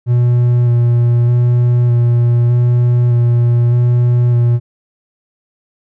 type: tone with vibrato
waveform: triangle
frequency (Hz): 120.5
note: B2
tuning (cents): -42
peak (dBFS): -6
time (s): 0.06-4.6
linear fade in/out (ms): 50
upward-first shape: square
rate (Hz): 0.82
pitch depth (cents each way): 14
effects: none